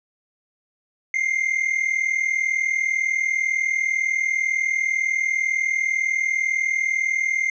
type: tone pair together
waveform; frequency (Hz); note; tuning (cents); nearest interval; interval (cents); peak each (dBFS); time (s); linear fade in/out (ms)
triangle; 2093 / 2133; C7 / C7; 0 / +33; unison; 33; -20 / -22; 1.14-7.5; 2
effects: resampled to 16000 Hz